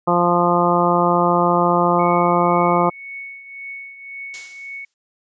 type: harmonic tone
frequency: 174.61 Hz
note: F3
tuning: in tune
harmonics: 1 / 2 / 3 / 4 / 5 / 6 / 7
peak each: -21 / -21 / -21 / -21 / -21 / -21 / -21 dBFS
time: 0.07-2.9 s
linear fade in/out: 10 ms
type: tone with tremolo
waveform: sine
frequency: 2217 Hz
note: C#7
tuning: in tune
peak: -28 dBFS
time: 1.99-4.85 s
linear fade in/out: 5 ms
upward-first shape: triangle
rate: 1.9 Hz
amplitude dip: 70%
type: noise with exponential decay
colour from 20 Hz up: blue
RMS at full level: -28 dBFS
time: 4.34-4.94 s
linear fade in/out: 0 ms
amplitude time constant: 130 ms
effects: resampled to 16000 Hz